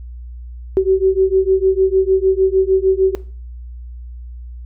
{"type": "beating tone pair", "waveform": "sine", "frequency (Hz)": [377.5, 384.1], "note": ["F#4", "G4"], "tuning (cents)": [35, -35], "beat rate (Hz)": 6.6, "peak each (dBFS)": [-14, -14], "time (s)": [0.77, 3.15], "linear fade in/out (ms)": 0, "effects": ["noise-tail reverb RT60 0.4 s tail -18 dB re dry", "added 60 Hz sine -29 dBFS peak until 4.65 s"]}